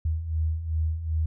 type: beating tone pair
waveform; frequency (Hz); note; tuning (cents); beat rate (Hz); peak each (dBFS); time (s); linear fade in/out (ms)
sine; 77.78 / 80.38; D#2 / E2; 0 / -43; 2.6; -31 / -25; 0.05-1.26; 5
effects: none